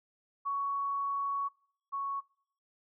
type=tone pair in turn; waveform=sine; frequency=1117 / 1109.3 Hz; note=C#6 / C#6; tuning=+13 / +1 cents; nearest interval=unison; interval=12 cents; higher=first; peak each=-30 / -32 dBFS; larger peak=first; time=0.45-1.49 / 1.92-2.21 s; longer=first; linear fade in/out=20 ms; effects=noise-tail reverb RT60 0.6 s tail -24 dB re dry